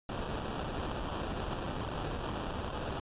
pink noise with sample-and-hold, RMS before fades -37 dBFS, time 0.09-3 s, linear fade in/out 2 ms, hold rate 2100 Hz, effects resampled to 8000 Hz

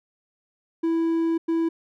triangle tone bursts at uneven times, 329.6 Hz, E4, in tune, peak -18 dBFS, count 2, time 0.83-1.38 / 1.48-1.69 s, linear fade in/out 10 ms, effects none

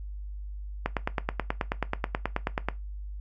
click train, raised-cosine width 0.5 ms, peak -11 dBFS, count 18, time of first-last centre 0.86-2.686 s, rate 9.31 Hz, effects noise-tail reverb RT60 0.2 s tail -17 dB re dry + added 50 Hz sine -35 dBFS peak until 3.2 s

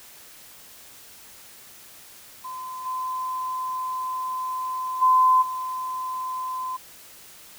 sine tone with level steps, 1025 Hz, C6, 36 cents flat, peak -32 / -26 / -14 / -27 dBFS, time 2.44-6.77 s, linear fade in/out 10 ms, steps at 2.85 / 5.01 / 5.41 s, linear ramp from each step 20 ms, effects white hiss -47 dBFS RMS until 7.58 s

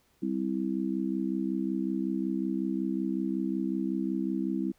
harmonic tone, 65.41 Hz, C2, in tune, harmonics 3 / 4 / 5, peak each -32 / -32 / -32 dBFS, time 0.22-4.72 s, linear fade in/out 10 ms, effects pink hiss -68 dBFS RMS until 4.78 s

